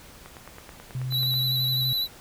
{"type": "click train", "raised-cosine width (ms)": 0.5, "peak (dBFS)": -27, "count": 11, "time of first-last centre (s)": [0.26, 1.34], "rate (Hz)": 9.26}
{"type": "tone", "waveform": "sine", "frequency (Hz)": 128.2, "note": "C3", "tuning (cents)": -35, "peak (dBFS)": -27, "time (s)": [0.95, 1.93], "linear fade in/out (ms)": 2}
{"type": "tone with vibrato", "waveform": "square", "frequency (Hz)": 3951, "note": "B7", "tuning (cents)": 0, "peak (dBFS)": -24, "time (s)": [1.1, 2.08], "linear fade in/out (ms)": 50, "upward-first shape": "square", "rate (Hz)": 12, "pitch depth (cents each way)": 20}
{"effects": ["pink hiss -48 dBFS RMS until 2.2 s"]}